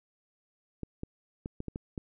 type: clicks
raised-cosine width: 3 ms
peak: -23 dBFS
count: 7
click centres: 0.833 / 1.034 / 1.459 / 1.604 / 1.683 / 1.759 / 1.978 s
effects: none